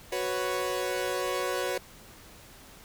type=chord; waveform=sawtooth; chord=F# suspended fourth; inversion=none; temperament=equal; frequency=370 / 493.9 / 554.4 Hz; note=F#4 / B4 / C#5; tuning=0 / 0 / 0 cents; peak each=-29 dBFS; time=0.12-1.78 s; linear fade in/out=5 ms; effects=pink hiss -51 dBFS RMS until 2.84 s